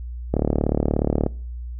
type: click train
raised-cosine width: 2 ms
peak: -6 dBFS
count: 35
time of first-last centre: 0.34-1.264 s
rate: 36.8 Hz
effects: noise-tail reverb RT60 0.5 s tail -25 dB re dry + added 60 Hz sine -29 dBFS peak until 1.79 s